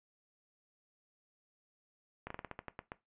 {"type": "slowing click train", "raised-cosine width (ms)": 0.5, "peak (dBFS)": -26, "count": 10, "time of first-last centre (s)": [2.27, 2.919], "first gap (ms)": 34, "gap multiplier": 1.18, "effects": ["noise-tail reverb RT60 0.2 s tail -17 dB re dry", "resampled to 8000 Hz"]}